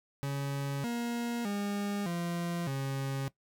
40% pulse tone with pitch steps, 139.7 / 236.7 / 202.9 / 172 / 136.1 Hz, C#3 / A#3 / G#3 / F3 / C#3, +14 / +27 / -40 / -26 / -31 cents, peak -31 dBFS, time 0.23-3.28 s, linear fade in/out 0 ms, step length 610 ms, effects noise-tail reverb RT60 0.1 s tail -18 dB re dry

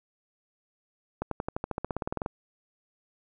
accelerating click train, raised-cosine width 1 ms, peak -16 dBFS, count 17, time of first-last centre 1.22-2.261 s, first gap 93 ms, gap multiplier 0.95, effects none

